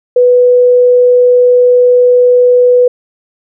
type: tone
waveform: sine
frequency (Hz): 493.9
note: B4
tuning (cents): 0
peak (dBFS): -3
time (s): 0.16-2.88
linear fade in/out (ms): 5
effects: none